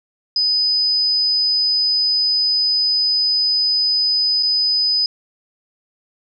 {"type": "tone with dropouts", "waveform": "sine", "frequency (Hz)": 5000, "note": "D#8", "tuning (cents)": 8, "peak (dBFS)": -14, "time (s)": [0.36, 5.06], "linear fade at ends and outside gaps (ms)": 2, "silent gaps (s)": [4.427, 4.431], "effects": []}